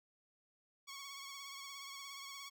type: tone with vibrato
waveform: 10% pulse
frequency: 1108.7 Hz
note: C#6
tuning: in tune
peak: -39 dBFS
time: 0.87-2.5 s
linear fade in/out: 20 ms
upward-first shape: triangle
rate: 17 Hz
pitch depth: 46 cents each way
effects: none